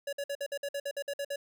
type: tone bursts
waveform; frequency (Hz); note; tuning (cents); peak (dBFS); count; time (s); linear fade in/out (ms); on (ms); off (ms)
square; 565; C#5; +33; -33; 12; 0.07-1.36; 5; 58; 54
effects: none